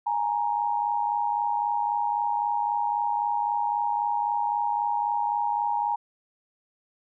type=tone pair together; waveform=sine; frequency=831.2 / 935 Hz; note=G#5 / A#5; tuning=+1 / +5 cents; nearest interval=major second; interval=204 cents; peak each=-26 dBFS; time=0.06-5.96 s; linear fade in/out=10 ms; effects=none